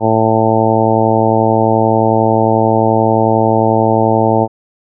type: harmonic tone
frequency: 111.3 Hz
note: A2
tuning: 20 cents sharp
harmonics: 1 / 2 / 3 / 4 / 5 / 6 / 7 / 8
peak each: -17 / -17 / -17 / -17 / -17 / -17 / -17 / -17 dBFS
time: 0-4.48 s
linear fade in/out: 50 ms
effects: none